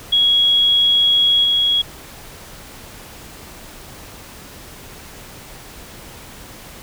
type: tone with level steps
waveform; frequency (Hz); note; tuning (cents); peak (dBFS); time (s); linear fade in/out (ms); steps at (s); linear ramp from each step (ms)
sine; 3322; G#7; 0; -11 / -13; 0.12-1.82; 10; 1.44; 2
effects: pink hiss -38 dBFS RMS until 6.82 s